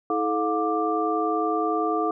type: tone cluster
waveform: sine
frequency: 321.9 / 432.3 / 714 / 1179 Hz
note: E4 / A4 / F5 / D6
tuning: -41 / -31 / +38 / +6 cents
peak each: -27 dBFS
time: 0.1-2.11 s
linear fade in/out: 2 ms
effects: none